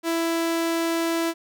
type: tone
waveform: sawtooth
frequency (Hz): 331.9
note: E4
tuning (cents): +12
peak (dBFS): -18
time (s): 0.03-1.34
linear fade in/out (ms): 50
effects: none